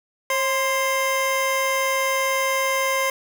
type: tone cluster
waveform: square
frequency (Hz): 539 / 1041 / 2101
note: C#5 / C6 / C7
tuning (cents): -49 / -9 / +7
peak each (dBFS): -25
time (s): 0.3-3.1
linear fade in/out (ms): 2
effects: none